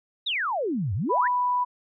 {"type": "exponential two-way sweep", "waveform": "sine", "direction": "down then up", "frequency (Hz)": [3965, 87.31, 2044], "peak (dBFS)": -24, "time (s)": [0.26, 1.28], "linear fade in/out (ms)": 10, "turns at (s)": 0.94}
{"type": "tone", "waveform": "sine", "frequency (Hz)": 987.8, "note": "B5", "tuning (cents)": 0, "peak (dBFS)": -21, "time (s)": [1.09, 1.65], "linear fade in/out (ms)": 20}
{"effects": []}